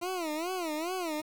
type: tone with vibrato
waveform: 20% pulse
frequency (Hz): 336.6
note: E4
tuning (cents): +36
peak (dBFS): -27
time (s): 0.01-1.22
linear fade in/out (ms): 20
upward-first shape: sine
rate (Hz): 2.4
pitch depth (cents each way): 190
effects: 9-bit